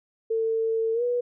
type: tone with pitch glide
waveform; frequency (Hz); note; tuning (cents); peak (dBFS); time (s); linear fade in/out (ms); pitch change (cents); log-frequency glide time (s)
sine; 449 to 486.8; A4 to B4; +35 to -25; -22; 0.3-1.21; 10; +140; 0.93-1.03
effects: none